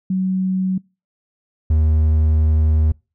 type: tone pair in turn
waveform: sine / triangle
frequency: 187.4 / 77.8 Hz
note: F#3 / D#2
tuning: +22 / 0 cents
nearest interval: octave + minor third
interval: 1522 cents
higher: first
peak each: -16 / -10 dBFS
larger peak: second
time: 0.1-0.78 / 1.7-2.92 s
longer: second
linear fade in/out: 5 ms
effects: noise-tail reverb RT60 0.3 s tail -26 dB re dry